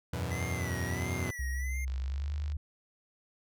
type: chord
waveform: sawtooth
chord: E suspended second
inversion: none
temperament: equal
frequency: 82.41 / 92.5 / 123.47 Hz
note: E2 / F#2 / B2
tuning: 0 / 0 / 0 cents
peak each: -32 / -32 / -33 dBFS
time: 0.13-1.31 s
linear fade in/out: 5 ms
type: tone with vibrato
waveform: square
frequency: 1996 Hz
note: B6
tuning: 18 cents sharp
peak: -40 dBFS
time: 0.31-1.85 s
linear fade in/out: 5 ms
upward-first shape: sine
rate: 1.5 Hz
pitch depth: 100 cents each way
type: tone with pitch glide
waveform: sine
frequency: 65.41 to 74.27 Hz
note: C2 to D2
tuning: 0 to +20 cents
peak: -31 dBFS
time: 1.39-2.57 s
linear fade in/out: 5 ms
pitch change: +220 cents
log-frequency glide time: 2.02-2.33 s
type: click train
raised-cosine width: 0.2 ms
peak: -33 dBFS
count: 33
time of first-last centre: 1.88-2.52 s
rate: 50 Hz
effects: none